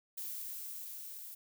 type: noise with level ramp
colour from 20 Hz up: violet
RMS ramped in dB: -41 to -48 dBFS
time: 0.17-1.35 s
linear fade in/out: 10 ms
effects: none